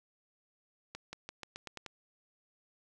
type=accelerating click train; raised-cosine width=0.2 ms; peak=-25 dBFS; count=8; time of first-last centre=0.95-1.863 s; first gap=180 ms; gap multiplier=0.89; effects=none